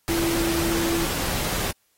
sine tone in noise, 335 Hz, E4, 28 cents sharp, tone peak -23 dBFS, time 0.09-1.05 s, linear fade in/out 0 ms, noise pink, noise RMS -27 dBFS, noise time 0.08-1.71 s, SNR +1 dB, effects white hiss -67 dBFS RMS until 1.97 s + AAC 48 kbps

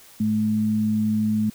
sine tone pair together, 107.2 / 214.9 Hz, A2 / A3, -45 / -41 cents, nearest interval octave, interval 1204 cents, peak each -29 / -19 dBFS, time 0.2-1.5 s, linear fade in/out 5 ms, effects white hiss -49 dBFS RMS until 1.54 s

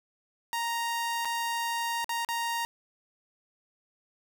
sawtooth tone with dropouts, 932.3 Hz, A#5, in tune, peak -25 dBFS, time 0.53-2.65 s, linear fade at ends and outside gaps 0 ms, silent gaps 1.249-1.254 / 2.044-2.093 / 2.248-2.288 s, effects none

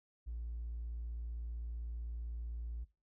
sine tone with hard clipping, 57.8 Hz, A#1, 14 cents flat, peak -40 dBFS, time 0.26-2.85 s, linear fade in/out 20 ms, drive 1 dB, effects noise-tail reverb RT60 0.3 s tail -20 dB re dry

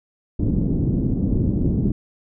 white low-pass noise, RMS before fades -20 dBFS, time 0.39-1.92 s, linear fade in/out 5 ms, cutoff 270 Hz, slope 24 dB/octave, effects none

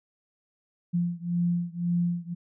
sine beating tone pair, 172.8 / 174.7 Hz, F3 / F3, -18 / +1 cents, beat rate 1.9 Hz, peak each -27 / -28 dBFS, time 0.93-2.35 s, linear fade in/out 20 ms, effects none

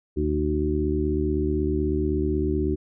harmonic tone with a mistuned harmonic, 76.1 Hz, D#2, 38 cents flat, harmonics 1 / 2 / 3 / 4 / 5, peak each -26 / -32 / -31 / -27 / -26 dBFS, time 0.16-2.76 s, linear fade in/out 20 ms, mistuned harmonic 5, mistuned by -31 cents, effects none

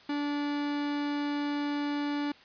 45% pulse tone, 290.2 Hz, D4, 21 cents flat, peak -29 dBFS, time 0.09-2.32 s, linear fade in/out 5 ms, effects white hiss -55 dBFS RMS until 2.44 s + resampled to 11025 Hz

